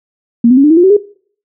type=tone with pitch steps; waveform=sine; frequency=234.2 / 253.9 / 275.3 / 298.5 / 323.6 / 350.9 / 380.5 / 412.5 Hz; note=A#3 / B3 / C#4 / D4 / E4 / F4 / F#4 / G#4; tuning=+8 / +48 / -12 / +28 / -32 / +8 / +48 / -12 cents; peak=-3 dBFS; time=0.44-0.968 s; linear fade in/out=5 ms; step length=66 ms; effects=noise-tail reverb RT60 0.5 s tail -20 dB re dry

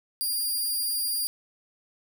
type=tone; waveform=10% pulse; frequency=4804 Hz; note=D8; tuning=38 cents sharp; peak=-19 dBFS; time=0.21-1.27 s; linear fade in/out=0 ms; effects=none

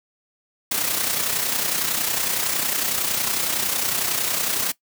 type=noise with amplitude modulation; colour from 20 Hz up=white; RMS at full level=-21 dBFS; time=0.71-4.72 s; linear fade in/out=5 ms; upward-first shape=sine; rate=30.9 Hz; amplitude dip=50%; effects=noise-tail reverb RT60 0.1 s tail -19 dB re dry + high-pass 100 Hz 12 dB/octave

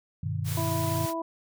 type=chord; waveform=sine; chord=G augmented; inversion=none; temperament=just; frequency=98 / 122.5 / 153.12 Hz; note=G2 / B2 / D#3; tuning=0 / -14 / -27 cents; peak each=-31 / -33 / -32 dBFS; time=0.23-1.06 s; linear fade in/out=5 ms
type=noise; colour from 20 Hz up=white; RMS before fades=-37 dBFS; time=0.44-1.14 s; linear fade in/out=50 ms
type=harmonic tone; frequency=329.6 Hz; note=E4; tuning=in tune; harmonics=1 / 2 / 3; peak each=-33 / -33 / -33 dBFS; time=0.57-1.22 s; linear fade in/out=5 ms
effects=none

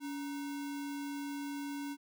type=tone with sample-and-hold; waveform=sine; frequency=283.8 Hz; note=C#4; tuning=41 cents sharp; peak=-37 dBFS; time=0-1.97 s; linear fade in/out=50 ms; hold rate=1225 Hz; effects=none

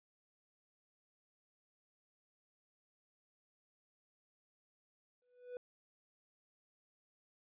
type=tone with exponential growth; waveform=triangle; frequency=493.9 Hz; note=B4; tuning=in tune; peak=-38 dBFS; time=5.22-5.57 s; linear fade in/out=1 ms; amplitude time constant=74 ms; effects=resampled to 8000 Hz

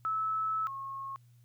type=tone pair in turn; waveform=sine; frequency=1303 / 1087.1 Hz; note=E6 / C#6; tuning=-20 / -34 cents; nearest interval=minor third; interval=314 cents; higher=first; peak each=-29 / -37 dBFS; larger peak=first; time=0.05-0.67 / 0.67-1.16 s; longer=first; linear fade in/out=0 ms; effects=added 120 Hz sine -57 dBFS peak until 1.44 s + white hiss -74 dBFS RMS until 1.44 s

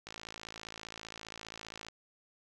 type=click train; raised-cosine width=0.2 ms; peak=-26 dBFS; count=101; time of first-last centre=0.07-1.885 s; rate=55.1 Hz; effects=none

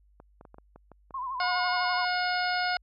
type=clicks; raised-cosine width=1 ms; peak=-34 dBFS; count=8; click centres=0.201 / 0.411 / 0.452 / 0.544 / 0.584 / 0.76 / 0.917 / 1.108 s
type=tone with vibrato; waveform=sine; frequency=1034 Hz; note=C6; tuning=21 cents flat; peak=-31 dBFS; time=1.14-2.05 s; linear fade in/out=5 ms; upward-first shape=sine; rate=12 Hz; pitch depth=87 cents each way
type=harmonic tone; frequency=722 Hz; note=F#5; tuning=43 cents flat; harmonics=1 / 2 / 3 / 4 / 5 / 6 / 7; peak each=-29 / -30 / -36 / -40 / -44 / -36 / -37 dBFS; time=1.4-2.77 s; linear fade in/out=2 ms
effects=added 50 Hz sine -59 dBFS peak until 2.82 s

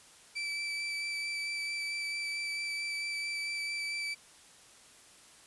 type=tone with vibrato; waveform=30% pulse; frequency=2320 Hz; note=D7; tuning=22 cents flat; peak=-31 dBFS; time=0.35-4.15 s; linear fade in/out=20 ms; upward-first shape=sine; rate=4.5 Hz; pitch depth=10 cents each way; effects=white hiss -57 dBFS RMS until 5.46 s + resampled to 24000 Hz

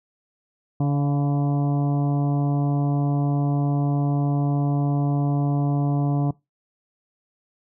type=harmonic tone with a mistuned harmonic; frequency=143.3 Hz; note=D3; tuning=42 cents flat; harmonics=1 / 2 / 3 / 4 / 5 / 6 / 7 / 8; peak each=-19 / -25 / -37 / -38 / -33 / -43 / -41 / -47 dBFS; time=0.8-6.31 s; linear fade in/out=5 ms; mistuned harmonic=5; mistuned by=-24 cents; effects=noise-tail reverb RT60 0.2 s tail -22 dB re dry

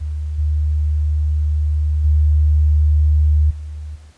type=tone with level steps; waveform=sine; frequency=75.4 Hz; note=D2; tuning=46 cents sharp; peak=-20 / -14 / -10 / -26 / -38 dBFS; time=0-4.12 s; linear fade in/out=20 ms; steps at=0.38 / 2.04 / 3.5 / 3.95 s; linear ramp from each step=10 ms; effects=pink hiss -53 dBFS RMS until 4.17 s + resampled to 22050 Hz

